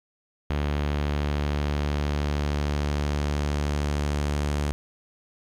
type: tone with low-pass filter sweep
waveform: sawtooth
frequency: 73.1 Hz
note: D2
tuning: 7 cents flat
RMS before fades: -26 dBFS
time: 0.5-4.72 s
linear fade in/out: 0 ms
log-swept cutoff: 3400 to 8700 Hz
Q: 1
effects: 9-bit